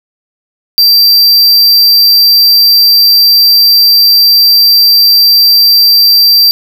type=tone; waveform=square; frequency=4699 Hz; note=D8; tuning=in tune; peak=-3 dBFS; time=0.78-6.51 s; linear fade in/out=0 ms; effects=none